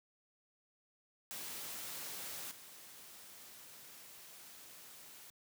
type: noise with level steps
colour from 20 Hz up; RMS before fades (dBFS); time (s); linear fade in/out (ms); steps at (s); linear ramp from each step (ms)
white; -45 / -55; 1.31-5.3; 0; 2.51; 5
effects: high-pass 100 Hz 12 dB/octave